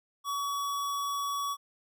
square tone, 1131 Hz, C#6, 34 cents sharp, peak -31 dBFS, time 0.24-1.57 s, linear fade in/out 50 ms, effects none

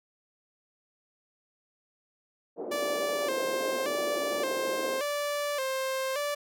pink band-pass noise, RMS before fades -36 dBFS, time 2.56-5.02 s, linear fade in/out 50 ms, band 320 to 610 Hz, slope 24 dB/octave
sawtooth tone with vibrato, 554.4 Hz, C#5, in tune, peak -25 dBFS, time 2.71-6.35 s, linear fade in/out 10 ms, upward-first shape square, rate 0.87 Hz, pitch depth 84 cents each way
effects none

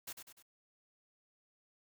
white noise with echo, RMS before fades -44 dBFS, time 0.07-0.13 s, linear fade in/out 10 ms, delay 99 ms, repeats 3, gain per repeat -6 dB, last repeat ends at 0.427 s, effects none

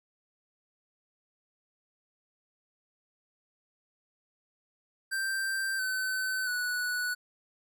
square tone with pitch steps, 1569 / 1521.7 / 1475.8 Hz, G6 / F#6 / F#6, +1 / +48 / -5 cents, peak -30 dBFS, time 5.11-7.15 s, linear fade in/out 20 ms, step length 680 ms, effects none

